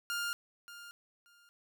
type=tone with echo; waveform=sawtooth; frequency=1406 Hz; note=F6; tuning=11 cents sharp; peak=-30 dBFS; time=0.1-0.33 s; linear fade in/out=0 ms; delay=580 ms; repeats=2; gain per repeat=-14 dB; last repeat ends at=1.49 s; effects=none